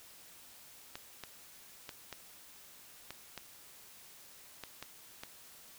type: clicks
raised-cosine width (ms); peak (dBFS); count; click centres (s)
0.2; -25; 9; 0.955 / 1.237 / 1.892 / 2.127 / 3.106 / 3.377 / 4.637 / 4.826 / 5.235
effects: white hiss -56 dBFS RMS until 5.78 s